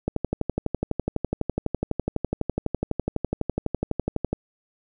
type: click train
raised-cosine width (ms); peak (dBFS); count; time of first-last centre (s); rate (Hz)
2; -10; 52; 0.08-4.33; 12
effects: none